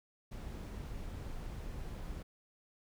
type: noise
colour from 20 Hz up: brown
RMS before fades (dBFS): -43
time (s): 0.31-2.23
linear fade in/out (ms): 10
effects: none

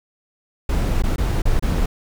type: noise with dropouts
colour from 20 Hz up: brown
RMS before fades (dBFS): -18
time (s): 0.69-1.86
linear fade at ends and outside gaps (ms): 5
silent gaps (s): 1.023-1.036 / 1.161-1.181 / 1.42-1.454 / 1.596-1.624
effects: none

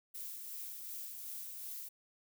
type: noise with tremolo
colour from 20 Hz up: violet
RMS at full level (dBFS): -44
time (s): 0.14-1.89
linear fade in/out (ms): 10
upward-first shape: sine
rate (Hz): 2.7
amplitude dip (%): 30
effects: none

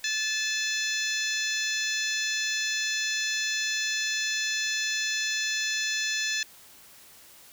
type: harmonic tone with a mistuned harmonic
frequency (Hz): 870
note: A5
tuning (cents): -20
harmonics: 2 / 3 / 4 / 5 / 6 / 7 / 8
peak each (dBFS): -31 / -33 / -34 / -35 / -36 / -36 / -37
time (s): 0.04-6.43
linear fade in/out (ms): 2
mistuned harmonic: 5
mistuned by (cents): -77
effects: white hiss -52 dBFS RMS until 7.52 s

